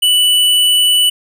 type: tone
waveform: square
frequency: 2969 Hz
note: F#7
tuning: 5 cents sharp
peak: -9 dBFS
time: 0.02-1.1 s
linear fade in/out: 10 ms
effects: none